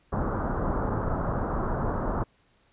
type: low-pass noise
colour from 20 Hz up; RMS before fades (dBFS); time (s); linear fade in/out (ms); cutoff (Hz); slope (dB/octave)
pink; -28; 0.12-2.24; 10; 1400; 48
effects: pink hiss -65 dBFS RMS until 2.72 s + resampled to 8000 Hz